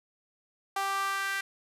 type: tone with high-pass filter sweep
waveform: sawtooth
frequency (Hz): 392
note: G4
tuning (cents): 0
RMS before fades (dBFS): -31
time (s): 0.76-1.41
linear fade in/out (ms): 5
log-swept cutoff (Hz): 900 to 1700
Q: 3.4
effects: resampled to 32000 Hz + 10-bit

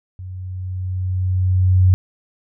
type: tone with level ramp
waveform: sine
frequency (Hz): 92.4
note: F#2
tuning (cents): -2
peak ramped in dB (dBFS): -29 to -8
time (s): 0.19-1.94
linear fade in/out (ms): 0
effects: none

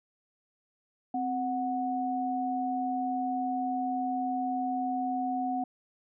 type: tone pair together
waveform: sine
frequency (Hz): 260 / 736.5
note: C4 / F#5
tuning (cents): -11 / -8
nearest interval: octave + tritone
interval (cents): 1803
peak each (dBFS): -32 / -30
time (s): 1.14-5.64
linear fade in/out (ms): 5
effects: none

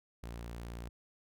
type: tone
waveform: sawtooth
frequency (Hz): 58.27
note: A#1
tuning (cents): 0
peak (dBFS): -38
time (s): 0.23-0.89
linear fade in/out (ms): 5
effects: none

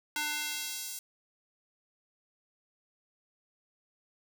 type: tone with high-pass filter sweep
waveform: square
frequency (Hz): 299.1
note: D4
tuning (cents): +32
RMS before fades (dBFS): -36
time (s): 0.16-0.99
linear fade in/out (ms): 2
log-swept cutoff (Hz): 1300 to 7200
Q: 0.75
effects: none

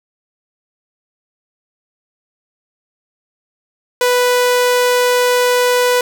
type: tone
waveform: sawtooth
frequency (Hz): 493.9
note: B4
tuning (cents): 0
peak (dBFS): -7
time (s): 4.01-6.01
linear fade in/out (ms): 2
effects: none

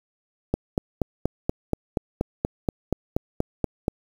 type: click train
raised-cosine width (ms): 2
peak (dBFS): -8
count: 15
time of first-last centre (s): 0.54-3.881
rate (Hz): 4.19
effects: 7-bit

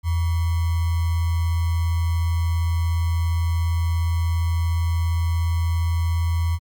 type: tone with sample-and-hold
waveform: sine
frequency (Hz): 83.6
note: E2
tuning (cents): +25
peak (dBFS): -18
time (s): 0.03-6.59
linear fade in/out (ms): 50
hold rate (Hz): 1050
effects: Opus 48 kbps

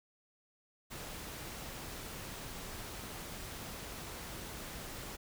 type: noise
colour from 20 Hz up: pink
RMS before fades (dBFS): -45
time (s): 0.9-5.17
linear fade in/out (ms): 20
effects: none

